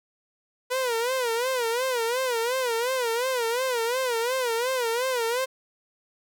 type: tone with vibrato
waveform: sawtooth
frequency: 488.2 Hz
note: B4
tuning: 20 cents flat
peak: -20 dBFS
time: 0.7-5.46 s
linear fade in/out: 20 ms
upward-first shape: sine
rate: 2.8 Hz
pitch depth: 130 cents each way
effects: none